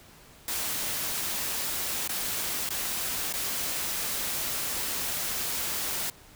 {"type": "noise with dropouts", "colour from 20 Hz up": "white", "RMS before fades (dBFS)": -31, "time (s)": [0.48, 6.1], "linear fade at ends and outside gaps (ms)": 2, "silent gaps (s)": [[2.077, 2.092], [2.691, 2.704], [3.327, 3.337]], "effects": ["pink hiss -53 dBFS RMS until 6.35 s"]}